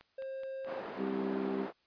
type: click train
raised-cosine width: 0.3 ms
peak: -37 dBFS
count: 6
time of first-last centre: 0.01-1.072 s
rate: 4.71 Hz
type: tone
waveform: triangle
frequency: 533 Hz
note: C5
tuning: 32 cents sharp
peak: -36 dBFS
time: 0.18-0.81 s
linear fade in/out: 5 ms
type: band-pass noise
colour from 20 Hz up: white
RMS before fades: -43 dBFS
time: 0.65-1.73 s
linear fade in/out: 50 ms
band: 250 to 870 Hz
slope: 12 dB/octave
type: harmonic tone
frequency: 65.41 Hz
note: C2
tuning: in tune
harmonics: 3 / 4 / 5 / 6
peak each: -38 / -38 / -42 / -36 dBFS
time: 0.96-1.68 s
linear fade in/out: 50 ms
effects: white hiss -72 dBFS RMS until 1.86 s + resampled to 11025 Hz